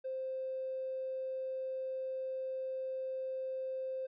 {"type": "tone", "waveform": "triangle", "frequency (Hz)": 523.3, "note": "C5", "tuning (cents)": 0, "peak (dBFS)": -32, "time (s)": [0.04, 4.07], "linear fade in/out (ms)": 20, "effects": ["tanh soft clip ceiling -34 dBFS", "resampled to 11025 Hz"]}